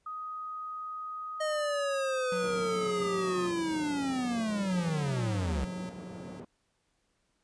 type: tone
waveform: sine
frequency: 1251 Hz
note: D#6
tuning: 9 cents sharp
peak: -36 dBFS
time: 0.06-3.47 s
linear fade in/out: 5 ms
type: linear sweep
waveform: square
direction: down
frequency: 622.3 to 62.7 Hz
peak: -30 dBFS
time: 1.4-5.65 s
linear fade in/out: 10 ms
type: tone with tremolo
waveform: square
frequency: 182.2 Hz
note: F#3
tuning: 26 cents flat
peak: -37 dBFS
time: 2.32-6.4 s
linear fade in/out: 2 ms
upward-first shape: square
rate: 0.42 Hz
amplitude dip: 60%
type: band-pass noise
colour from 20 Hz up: white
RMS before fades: -45 dBFS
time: 2.42-6.45 s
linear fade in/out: 5 ms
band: 110 to 380 Hz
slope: 12 dB/octave
effects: pink hiss -75 dBFS RMS until 7.43 s + resampled to 22050 Hz